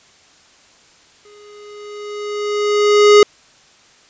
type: tone with exponential growth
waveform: square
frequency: 415.3 Hz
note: G#4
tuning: in tune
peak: -4 dBFS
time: 1.25-3.23 s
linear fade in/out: 2 ms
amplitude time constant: 430 ms
effects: white hiss -49 dBFS RMS until 4.09 s + resampled to 16000 Hz